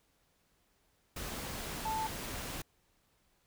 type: tone in noise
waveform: sine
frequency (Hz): 880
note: A5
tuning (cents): 0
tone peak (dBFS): -33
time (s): 1.85-2.07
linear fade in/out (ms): 5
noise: pink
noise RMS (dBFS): -41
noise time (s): 1.16-2.62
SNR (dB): +5
effects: pink hiss -73 dBFS RMS until 3.46 s